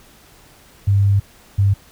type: tone pair in turn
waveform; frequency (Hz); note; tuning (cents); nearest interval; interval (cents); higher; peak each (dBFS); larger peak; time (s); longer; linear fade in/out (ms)
sine; 99.7 / 99.2; G2 / G2; +30 / +21; unison; 9; first; -11; neither; 0.87-1.2 / 1.58-1.74; first; 10
effects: pink hiss -48 dBFS RMS until 1.91 s